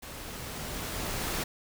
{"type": "noise with level ramp", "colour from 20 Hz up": "pink", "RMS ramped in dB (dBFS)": [-43, -31], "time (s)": [0.02, 1.44], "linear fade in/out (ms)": 10, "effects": []}